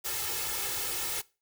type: noise with comb filter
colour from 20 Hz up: white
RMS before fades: -33 dBFS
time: 0.04-1.22 s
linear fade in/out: 20 ms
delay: 2.3 ms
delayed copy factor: +0.7
effects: noise-tail reverb RT60 0.3 s tail -21 dB re dry